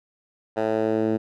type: tone with band-pass filter sweep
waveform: 10% pulse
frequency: 110 Hz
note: A2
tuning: in tune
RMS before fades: -23 dBFS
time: 0.56-1.18 s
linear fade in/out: 20 ms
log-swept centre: 690 to 290 Hz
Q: 1.3
effects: none